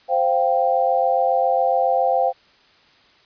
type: chord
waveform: sine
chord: C suspended fourth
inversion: none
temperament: just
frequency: 523.3 / 697.7 / 784.9 Hz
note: C5 / F5 / G5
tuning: 0 / -2 / +2 cents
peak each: -20 dBFS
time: 0.08-2.33 s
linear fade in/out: 50 ms
effects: white hiss -54 dBFS RMS until 3.25 s + resampled to 11025 Hz

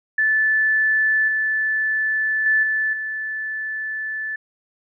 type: tone with level steps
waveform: sine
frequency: 1747 Hz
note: A6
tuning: 13 cents flat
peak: -15 / -18 / -14 / -18 / -24 dBFS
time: 0.18-4.36 s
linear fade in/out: 5 ms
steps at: 1.28 / 2.46 / 2.63 / 2.93 s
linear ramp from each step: 2 ms
effects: none

